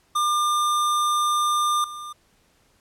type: tone with level steps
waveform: square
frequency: 1200 Hz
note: D6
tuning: 37 cents sharp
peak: -20 / -34 dBFS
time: 0.15-2.13 s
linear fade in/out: 10 ms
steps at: 1.84 s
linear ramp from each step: 2 ms
effects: pink hiss -62 dBFS RMS until 2.8 s + low-pass 12000 Hz 12 dB/octave